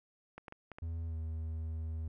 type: clicks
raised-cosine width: 0.5 ms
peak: -31 dBFS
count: 5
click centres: 0.38 / 0.482 / 0.524 / 0.717 / 0.785 s
type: tone with pitch glide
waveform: triangle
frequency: 82.41 to 80.16 Hz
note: E2 to E2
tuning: 0 to -48 cents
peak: -34 dBFS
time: 0.82-2.08 s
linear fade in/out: 5 ms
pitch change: -48 cents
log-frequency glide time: 1.07-1.15 s
effects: none